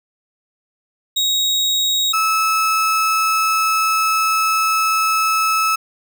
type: tone pair in turn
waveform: 35% pulse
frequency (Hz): 3780 / 1301.4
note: A#7 / E6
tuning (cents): +23 / -23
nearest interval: octave + tritone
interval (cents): 1846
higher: first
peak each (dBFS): -13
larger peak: neither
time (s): 1.16-2.13 / 2.13-5.76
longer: second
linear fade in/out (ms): 10
effects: none